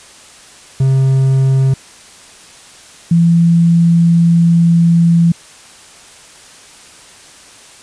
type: tone pair in turn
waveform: triangle / sine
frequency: 133.6 / 168.73 Hz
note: C3 / E3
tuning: +36 / +41 cents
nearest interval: major third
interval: 405 cents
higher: second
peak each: -6 dBFS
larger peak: neither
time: 0.8-1.74 / 3.11-5.32 s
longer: second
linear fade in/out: 5 ms
effects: white hiss -39 dBFS RMS until 7.82 s + resampled to 22050 Hz